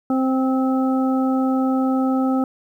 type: harmonic tone with a mistuned harmonic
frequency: 262.2 Hz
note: C4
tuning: 4 cents sharp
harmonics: 1 / 2 / 3 / 5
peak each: -17 / -27 / -27 / -30 dBFS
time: 0.1-2.44 s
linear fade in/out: 2 ms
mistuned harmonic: 5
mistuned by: -16 cents
effects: 9-bit